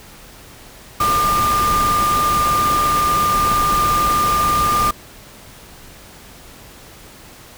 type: tone in noise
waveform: sine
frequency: 1200 Hz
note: D6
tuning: 37 cents sharp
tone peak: -14 dBFS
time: 1-4.91 s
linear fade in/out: 5 ms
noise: pink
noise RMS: -23 dBFS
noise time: 1-4.91 s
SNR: +6 dB
effects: pink hiss -41 dBFS RMS until 7.57 s